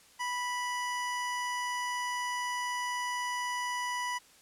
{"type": "tone", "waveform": "25% pulse", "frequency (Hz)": 984, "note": "B5", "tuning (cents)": -7, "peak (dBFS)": -28, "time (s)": [0.19, 4.19], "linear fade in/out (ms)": 20, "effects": ["white hiss -59 dBFS RMS until 4.41 s", "low-pass 10000 Hz 12 dB/octave"]}